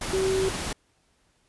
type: tone in noise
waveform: sine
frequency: 381.4 Hz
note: G4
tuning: 47 cents flat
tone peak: -22 dBFS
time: 0.13-0.49 s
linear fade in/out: 5 ms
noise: pink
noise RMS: -31 dBFS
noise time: 0.01-0.73 s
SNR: +6 dB
effects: pink hiss -67 dBFS RMS until 1.48 s + resampled to 24000 Hz